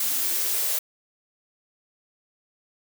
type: noise with high-pass filter sweep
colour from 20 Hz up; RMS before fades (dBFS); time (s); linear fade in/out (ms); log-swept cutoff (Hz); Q
blue; -25; 0-0.79; 5; 240 to 540; 4.6
effects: none